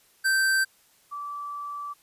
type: tone pair in turn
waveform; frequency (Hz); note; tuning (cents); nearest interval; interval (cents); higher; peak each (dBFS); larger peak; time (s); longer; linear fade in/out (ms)
square / sine; 1558 / 1159.8; G6 / D6; -11 / -22; perfect fourth; 511; first; -21 / -32; first; 0.24-0.65 / 1.11-1.94; second; 20
effects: white hiss -61 dBFS RMS until 2.02 s + resampled to 32000 Hz